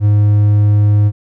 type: tone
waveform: triangle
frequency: 103.83 Hz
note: G#2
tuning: in tune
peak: -5 dBFS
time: 0-1.12 s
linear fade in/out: 50 ms
effects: none